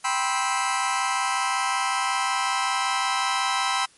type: chord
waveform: sawtooth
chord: C major seventh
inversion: second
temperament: just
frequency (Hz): 784.9 / 981.1 / 1046.5 / 1308.1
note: G5 / B5 / C6 / E6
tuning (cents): +2 / -12 / 0 / -14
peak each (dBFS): -24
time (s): 0.04-3.86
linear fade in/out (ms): 10
effects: white hiss -55 dBFS RMS until 3.97 s + MP3 48 kbps